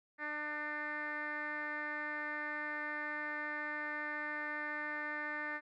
10% pulse tone with low-pass filter, 299.4 Hz, D4, 33 cents sharp, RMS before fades -40 dBFS, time 0.18-5.61 s, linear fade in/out 50 ms, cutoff 1900 Hz, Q 6.3, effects none

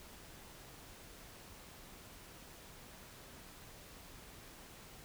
silence, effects pink hiss -55 dBFS RMS until 5.04 s

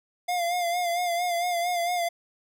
square tone with vibrato, 700 Hz, F5, 4 cents sharp, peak -25 dBFS, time 0.28-2.09 s, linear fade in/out 10 ms, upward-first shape sine, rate 4.4 Hz, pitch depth 48 cents each way, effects none

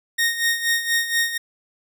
sawtooth tone with tremolo, 1856 Hz, A#6, 8 cents flat, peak -13 dBFS, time 0.18-1.38 s, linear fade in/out 10 ms, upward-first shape sine, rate 4.2 Hz, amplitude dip 70%, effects none

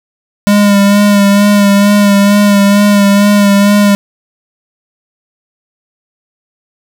square tone with vibrato, 202.7 Hz, G#3, 42 cents flat, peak -5 dBFS, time 0.47-3.95 s, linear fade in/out 0 ms, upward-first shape sine, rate 2.2 Hz, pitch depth 26 cents each way, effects none

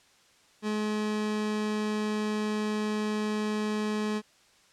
30% pulse tone, 212.5 Hz, G#3, 40 cents sharp, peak -25 dBFS, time 0.62-4.22 s, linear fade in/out 50 ms, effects white hiss -61 dBFS RMS until 4.72 s + low-pass 7000 Hz 12 dB/octave

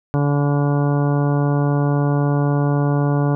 harmonic tone, 143.8 Hz, D3, 36 cents flat, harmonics 1 / 2 / 3 / 4 / 5 / 6 / 7 / 8 / 10, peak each -16 / -22 / -26 / -28 / -30 / -32 / -33 / -34 / -36 dBFS, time 0.14-3.35 s, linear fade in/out 0 ms, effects none

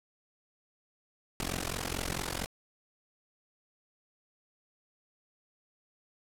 pink noise with amplitude modulation, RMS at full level -31 dBFS, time 1.4-2.46 s, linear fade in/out 0 ms, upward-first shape sine, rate 44.4 Hz, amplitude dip 95%, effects low-pass 12000 Hz 12 dB/octave

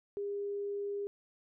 sine tone, 404.5 Hz, G#4, 46 cents flat, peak -34 dBFS, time 0.17-1.07 s, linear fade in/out 0 ms, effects none

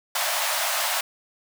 pink high-pass noise, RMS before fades -25 dBFS, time 0.15-1.01 s, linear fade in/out 5 ms, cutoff 580 Hz, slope 96 dB/octave, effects none

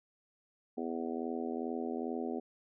harmonic tone, 82.41 Hz, E2, in tune, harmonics 3 / 4 / 5 / 6 / 7 / 8 / 9, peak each -38 / -41 / -40 / -47 / -48 / -49 / -45 dBFS, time 0.77-2.4 s, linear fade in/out 10 ms, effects none

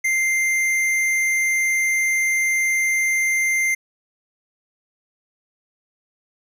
sine tone with tanh clipping, 2093 Hz, C7, in tune, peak -19 dBFS, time 0.04-3.75 s, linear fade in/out 10 ms, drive 14 dB, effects none

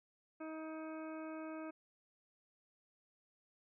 harmonic tone, 316 Hz, D#4, 27 cents sharp, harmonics 1 / 2 / 3 / 4 / 5 / 7 / 8, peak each -45 / -49 / -57 / -54 / -58 / -62 / -62 dBFS, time 0.4-1.71 s, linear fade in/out 10 ms, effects none

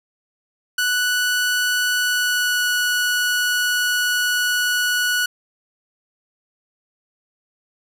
sawtooth tone with pitch glide, 1480 to 1470.6 Hz, F#6 to F#6, 0 to -11 cents, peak -14 dBFS, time 0.78-5.26 s, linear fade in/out 5 ms, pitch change -11 cents, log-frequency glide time 1.97-2.67 s, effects none

